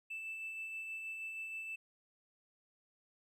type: tone with tremolo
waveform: triangle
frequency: 2643 Hz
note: E7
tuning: 4 cents sharp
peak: -37 dBFS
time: 0.1-1.76 s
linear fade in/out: 10 ms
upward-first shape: sine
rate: 6.3 Hz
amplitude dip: 35%
effects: tanh soft clip ceiling -36 dBFS